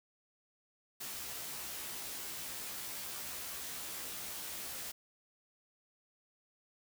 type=noise with comb filter; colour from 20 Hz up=white; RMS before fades=-43 dBFS; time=1-4.92 s; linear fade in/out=10 ms; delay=15 ms; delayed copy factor=+0.9; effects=none